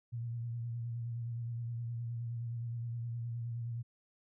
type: tone with vibrato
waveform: sine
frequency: 117.5 Hz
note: A#2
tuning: 14 cents sharp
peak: -36 dBFS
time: 0.12-3.83 s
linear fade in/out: 20 ms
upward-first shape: sine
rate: 9.6 Hz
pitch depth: 35 cents each way
effects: none